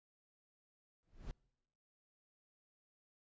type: noise with exponential growth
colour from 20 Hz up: brown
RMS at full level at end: -41 dBFS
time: 1.03-1.31 s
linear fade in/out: 0 ms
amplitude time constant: 60 ms
effects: noise-tail reverb RT60 1.0 s tail -26 dB re dry + resampled to 16000 Hz